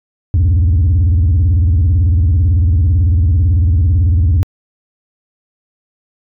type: tone with vibrato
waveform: sine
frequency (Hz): 84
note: E2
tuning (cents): +33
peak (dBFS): -5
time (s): 0.34-4.43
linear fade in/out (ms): 0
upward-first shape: square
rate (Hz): 18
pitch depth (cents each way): 230
effects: tanh soft clip ceiling -7 dBFS